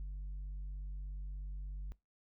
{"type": "tone with tanh clipping", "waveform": "sine", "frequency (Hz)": 48.38, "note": "G1", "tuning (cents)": -22, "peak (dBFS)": -40, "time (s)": [0, 1.92], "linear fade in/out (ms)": 0, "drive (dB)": 3, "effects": ["noise-tail reverb RT60 0.2 s tail -21 dB re dry"]}